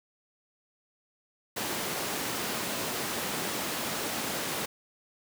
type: high-pass noise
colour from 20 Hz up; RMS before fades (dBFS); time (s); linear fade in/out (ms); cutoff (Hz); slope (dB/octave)
pink; -33; 1.56-4.66; 10; 210; 12
effects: none